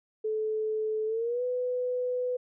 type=tone with pitch glide; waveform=sine; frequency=433.9 to 498.4 Hz; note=A4 to B4; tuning=-24 to +16 cents; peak=-27 dBFS; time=0.24-2.37 s; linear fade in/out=10 ms; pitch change=+240 cents; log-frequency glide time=1.06-1.43 s; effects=none